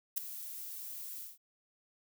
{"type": "noise with ADSR envelope", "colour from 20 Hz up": "violet", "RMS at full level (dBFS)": -30, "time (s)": [0.16, 1.38], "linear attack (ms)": 18, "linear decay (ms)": 4, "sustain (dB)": -14, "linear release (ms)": 170, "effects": []}